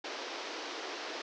pink band-pass noise, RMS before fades -41 dBFS, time 0.04-1.22 s, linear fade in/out 5 ms, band 300 to 5900 Hz, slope 48 dB/octave, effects none

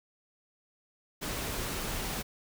pink noise, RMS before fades -35 dBFS, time 1.21-2.23 s, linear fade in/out 20 ms, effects none

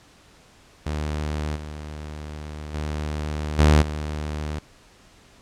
sawtooth tone with level steps, 75.6 Hz, D#2, 49 cents flat, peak -21 / -29 / -22 / -9 / -23 dBFS, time 0.86-4.59 s, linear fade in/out 5 ms, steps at 1.55 / 2.73 / 3.58 / 3.81 s, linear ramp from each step 20 ms, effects pink hiss -53 dBFS RMS until 5.41 s + low-pass 8000 Hz 12 dB/octave

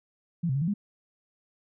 sine tone with pitch steps, 170.1 / 131.2 / 139.9 / 165.8 / 204 Hz, F3 / C3 / C#3 / E3 / G#3, -45 / +5 / +16 / +10 / -31 cents, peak -24 dBFS, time 0.43-0.74 s, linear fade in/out 10 ms, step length 62 ms, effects none

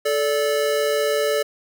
square tone pair together, 435.3 / 581 Hz, A4 / D5, -19 / -19 cents, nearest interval perfect fourth, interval 500 cents, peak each -22 dBFS, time 0.05-1.43 s, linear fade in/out 10 ms, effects none

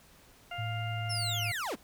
harmonic tone, 701 Hz, F5, 6 cents sharp, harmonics 1 / 2 / 3 / 4, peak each -40 / -43 / -44 / -43 dBFS, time 0.51-1.52 s, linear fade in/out 5 ms
sine tone with pitch glide, 110 to 108.3 Hz, A2 to A2, 0 to -27 cents, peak -33 dBFS, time 0.58-1.52 s, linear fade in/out 10 ms, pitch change -27 cents, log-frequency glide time 0.94-1.2 s
35% pulse linear sweep, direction down, 5520 to 138.9 Hz, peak -31 dBFS, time 1.09-1.76 s, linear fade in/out 20 ms
effects pink hiss -59 dBFS RMS until 1.83 s

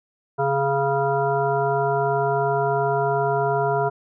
harmonic tone, 138.59 Hz, C#3, in tune, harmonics 1 / 3 / 5 / 7 / 9 / 10, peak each -27 / -23 / -23 / -26 / -37 / -30 dBFS, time 0.38-3.9 s, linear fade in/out 20 ms, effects none

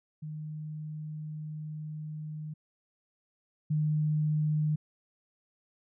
sine tone pair in turn, 153.5 / 152.53 Hz, D#3 / D#3, -23 / -34 cents, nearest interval unison, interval 11 cents, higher first, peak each -36 / -25 dBFS, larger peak second, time 0.22-2.54 / 3.7-4.76 s, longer first, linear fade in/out 10 ms, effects none

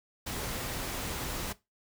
pink noise, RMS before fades -36 dBFS, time 0.26-1.53 s, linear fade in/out 10 ms, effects noise-tail reverb RT60 0.2 s tail -17 dB re dry

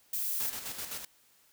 violet noise, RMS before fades -33 dBFS, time 0.13-0.5 s, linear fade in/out 5 ms
white noise with tremolo, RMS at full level -38 dBFS, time 0.4-1.05 s, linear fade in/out 5 ms, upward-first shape square, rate 7.8 Hz, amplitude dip 50%
effects white hiss -65 dBFS RMS until 1.52 s

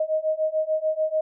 sine beating tone pair, 622.3 / 629.1 Hz, D#5 / D#5, 0 / +19 cents, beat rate 6.8 Hz, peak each -25 / -24 dBFS, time 0-1.21 s, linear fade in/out 5 ms, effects none

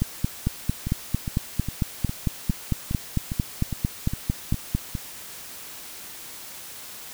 two click trains, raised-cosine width 5 ms, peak -9 / -15 dBFS, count 22 / 11, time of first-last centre 0.02-4.75 / 0.87-4.952 s, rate 4.44 / 2.45 Hz, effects white hiss -40 dBFS RMS until 7.13 s

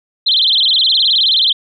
sine tone with vibrato, 3590 Hz, A7, 34 cents sharp, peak -9 dBFS, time 0.26-1.53 s, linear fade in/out 10 ms, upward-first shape sine, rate 19 Hz, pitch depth 270 cents each way, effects none

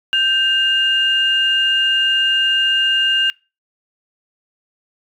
sine tone pair together, 1564 / 2821 Hz, G6 / F7, -4 / +17 cents, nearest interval minor seventh, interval 1021 cents, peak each -18 / -13 dBFS, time 0.13-3.3 s, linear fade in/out 0 ms, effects noise-tail reverb RT60 0.3 s tail -26 dB re dry + tanh soft clip ceiling -6 dBFS

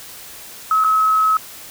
sine tone with dropouts, 1285 Hz, E6, 45 cents flat, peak -12 dBFS, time 0.71-1.37 s, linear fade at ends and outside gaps 2 ms, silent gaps 0.84-0.845 s, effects white hiss -37 dBFS RMS until 1.7 s

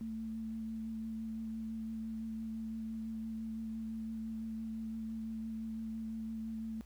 sine tone with vibrato, 222.6 Hz, A3, 20 cents sharp, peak -38 dBFS, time 0.01-6.81 s, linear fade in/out 0 ms, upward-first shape sine, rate 5.9 Hz, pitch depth 12 cents each way, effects added 60 Hz sine -53 dBFS peak until 6.85 s + pink hiss -67 dBFS RMS until 6.85 s

